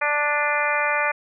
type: harmonic tone with a mistuned harmonic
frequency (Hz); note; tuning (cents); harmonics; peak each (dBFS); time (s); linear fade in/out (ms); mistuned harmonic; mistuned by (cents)
293.7; D4; 0; 2 / 3 / 4 / 5 / 6 / 7 / 8; -27 / -27 / -27 / -27 / -27 / -27 / -27; 0.01-1.12; 10; 8; +39
effects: none